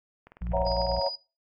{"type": "click train", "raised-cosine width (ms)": 0.5, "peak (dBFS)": -33, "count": 17, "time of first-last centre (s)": [0.27, 1.066], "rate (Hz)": 20.1}
{"type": "harmonic tone", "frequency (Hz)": 58.27, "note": "A#1", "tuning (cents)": 0, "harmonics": [1, 2, 3], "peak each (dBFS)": [-30, -43, -37], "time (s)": [0.41, 1], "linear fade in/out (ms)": 10}
{"type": "chord", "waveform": "sine", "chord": "F# dominant seventh", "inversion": "second", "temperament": "equal", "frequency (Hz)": [554.4, 659.3, 740, 932.3], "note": ["C#5", "E5", "F#5", "A#5"], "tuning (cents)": [0, 0, 0, 0], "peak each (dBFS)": [-27, -31, -33, -31], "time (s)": [0.53, 1.09], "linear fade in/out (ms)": 10}
{"type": "tone", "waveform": "sine", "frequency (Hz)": 4929, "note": "D#8", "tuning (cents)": -17, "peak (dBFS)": -32, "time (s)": [0.66, 1.16], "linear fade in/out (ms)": 10}
{"effects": ["noise-tail reverb RT60 0.3 s tail -20 dB re dry", "AAC 32 kbps"]}